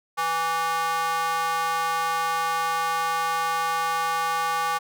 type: tone with high-pass filter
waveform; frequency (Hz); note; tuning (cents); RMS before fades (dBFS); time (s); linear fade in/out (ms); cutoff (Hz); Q
square; 164.81; E3; 0; -25; 0.17-4.79; 20; 990; 7.7
effects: none